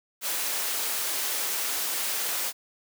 white high-pass noise, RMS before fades -29 dBFS, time 0.21-2.53 s, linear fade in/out 50 ms, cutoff 370 Hz, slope 12 dB/octave, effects none

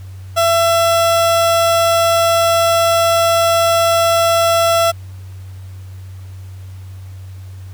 30% pulse tone, 671 Hz, E5, 31 cents sharp, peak -8 dBFS, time 0.36-4.92 s, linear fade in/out 20 ms, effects added 94 Hz sine -29 dBFS peak until 7.73 s + pink hiss -48 dBFS RMS until 7.73 s

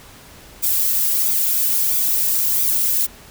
violet noise with flanger, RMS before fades -18 dBFS, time 0.62-3.07 s, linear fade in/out 20 ms, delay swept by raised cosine 0.83 to 2.73 ms, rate 1.5 Hz, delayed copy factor +0.7, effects pink hiss -43 dBFS RMS until 3.3 s

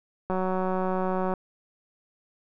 click train, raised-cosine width 1 ms, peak -15 dBFS, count 194, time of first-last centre 0.3-1.338 s, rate 186 Hz, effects none

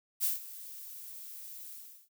violet noise with ADSR envelope, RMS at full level -28 dBFS, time 0.2-2.09 s, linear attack 39 ms, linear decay 150 ms, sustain -18 dB, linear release 370 ms, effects none

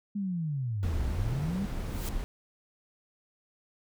sine linear two-way sweep, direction down then up, 208.1 to 58.5 to 208.1 Hz, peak -29 dBFS, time 0.15-1.66 s, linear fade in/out 10 ms, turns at 1.05 s
brown noise, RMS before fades -34 dBFS, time 0.83-2.24 s, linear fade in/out 0 ms
white noise with exponential growth, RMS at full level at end -38 dBFS, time 1.73-2.09 s, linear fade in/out 2 ms, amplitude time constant 78 ms
effects none

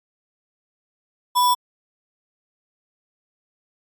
sine tone with sample-and-hold, 987.8 Hz, B5, in tune, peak -14 dBFS, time 1.35-1.55 s, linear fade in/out 20 ms, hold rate 4410 Hz, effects AAC 64 kbps

